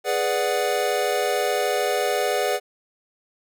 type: chord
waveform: square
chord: G# half-diminished seventh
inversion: none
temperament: equal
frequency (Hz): 415.3 / 493.9 / 587.3 / 740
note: G#4 / B4 / D5 / F#5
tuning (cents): 0 / 0 / 0 / 0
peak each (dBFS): -27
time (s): 0.04-2.6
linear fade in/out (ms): 50
effects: none